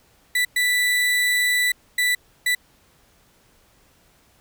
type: tone bursts at uneven times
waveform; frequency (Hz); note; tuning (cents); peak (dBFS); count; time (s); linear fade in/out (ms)
35% pulse; 1975.5; B6; 0; -16; 4; 0.35-0.45 / 0.56-1.72 / 1.98-2.15 / 2.46-2.55; 5
effects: pink hiss -58 dBFS RMS until 4.4 s